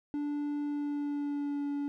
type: tone with pitch glide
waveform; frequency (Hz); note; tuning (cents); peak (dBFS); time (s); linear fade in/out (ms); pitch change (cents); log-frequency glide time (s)
triangle; 291.8 to 286; D4 to D4; -11 to -46; -29; 0.14-1.88; 0; -35; 0.64-1.68
effects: none